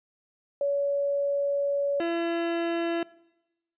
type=tone pair in turn; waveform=sine / 30% pulse; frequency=565 / 337.3 Hz; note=C#5 / E4; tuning=+33 / +40 cents; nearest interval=major sixth; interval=893 cents; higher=first; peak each=-23 dBFS; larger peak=neither; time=0.61-2 / 2-3.03 s; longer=first; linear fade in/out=2 ms; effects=noise-tail reverb RT60 0.9 s tail -21 dB re dry + resampled to 8000 Hz